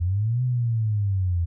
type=linear two-way sweep; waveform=sine; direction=up then down; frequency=83.1 to 127.5 to 83.1 Hz; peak=-20 dBFS; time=0-1.46 s; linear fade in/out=20 ms; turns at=0.43 s; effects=none